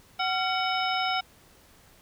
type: harmonic tone with a mistuned harmonic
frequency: 748 Hz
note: F#5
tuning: 19 cents sharp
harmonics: 1 / 2 / 3 / 4 / 5 / 7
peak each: -28 / -31 / -33 / -34 / -35 / -36 dBFS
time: 0.19-1.21 s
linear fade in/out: 10 ms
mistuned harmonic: 2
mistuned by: -140 cents
effects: pink hiss -57 dBFS RMS until 2.01 s

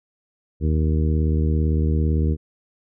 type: harmonic tone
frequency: 77.78 Hz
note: D#2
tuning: in tune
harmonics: 1 / 2 / 3 / 4 / 5 / 6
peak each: -18 / -24 / -28 / -30 / -32 / -34 dBFS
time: 0.6-2.37 s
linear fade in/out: 50 ms
effects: none

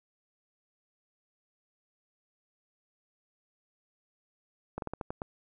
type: slowing click train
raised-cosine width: 1 ms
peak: -21 dBFS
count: 7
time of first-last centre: 4.78-5.219 s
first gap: 42 ms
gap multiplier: 1.22
effects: none

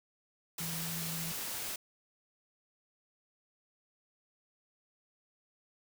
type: tone in noise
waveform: sine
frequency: 164.81 Hz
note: E3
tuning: in tune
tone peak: -40 dBFS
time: 0.6-1.32 s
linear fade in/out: 5 ms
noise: white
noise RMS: -39 dBFS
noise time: 0.58-1.76 s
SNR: -4 dB
effects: none

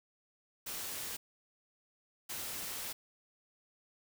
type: noise bursts at uneven times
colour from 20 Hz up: white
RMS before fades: -41 dBFS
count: 2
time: 0.66-1.17 / 2.29-2.93 s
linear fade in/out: 10 ms
effects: none

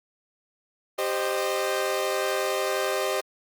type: chord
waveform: sawtooth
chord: C minor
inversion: second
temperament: equal with one note detuned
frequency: 392 / 523.3 / 614.4 Hz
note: G4 / C5 / Eb5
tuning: 0 / 0 / -22 cents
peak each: -25 dBFS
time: 0.98-3.21 s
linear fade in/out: 10 ms
effects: Opus 32 kbps

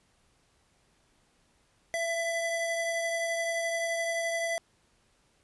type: tone pair together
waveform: square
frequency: 669.2 / 1996 Hz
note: E5 / B6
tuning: +26 / +18 cents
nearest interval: octave + perfect fifth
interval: 1892 cents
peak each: -31 / -34 dBFS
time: 1.94-4.58 s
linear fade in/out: 0 ms
effects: pink hiss -68 dBFS RMS until 5.43 s + resampled to 24000 Hz

